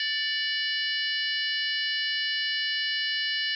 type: harmonic tone with a mistuned harmonic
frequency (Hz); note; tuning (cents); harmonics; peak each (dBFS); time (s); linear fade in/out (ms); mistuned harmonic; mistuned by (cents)
587.3; D5; 0; 3 / 4 / 5 / 6 / 7 / 8 / 9; -30 / -39 / -30 / -43 / -35 / -36 / -37; 0-3.55; 2; 4; -59
effects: none